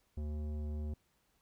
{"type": "tone with tanh clipping", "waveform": "sine", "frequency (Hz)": 75.2, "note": "D2", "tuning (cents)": 42, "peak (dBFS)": -38, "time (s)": [0.17, 0.94], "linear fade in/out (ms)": 5, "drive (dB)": 14, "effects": ["pink hiss -75 dBFS RMS until 1.41 s"]}